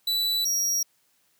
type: tone pair in turn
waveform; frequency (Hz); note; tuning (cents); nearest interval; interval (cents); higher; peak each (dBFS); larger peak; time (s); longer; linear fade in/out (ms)
45% pulse; 3962 / 5668; B7 / F8; +5 / +25; tritone; 620; second; -23; neither; 0.07-0.45 / 0.45-0.83; neither; 5
effects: white hiss -67 dBFS RMS until 1.39 s + high-pass 80 Hz 12 dB/octave